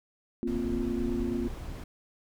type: chord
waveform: sine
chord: Bb suspended second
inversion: none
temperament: just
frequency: 233.1 / 262.2 / 349.6 Hz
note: Bb3 / C4 / F4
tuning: 0 / +4 / +2 cents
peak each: -32 / -33 / -33 dBFS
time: 0.43-1.48 s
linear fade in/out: 0 ms
type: noise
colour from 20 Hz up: brown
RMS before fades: -37 dBFS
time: 0.47-1.84 s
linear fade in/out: 5 ms
effects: none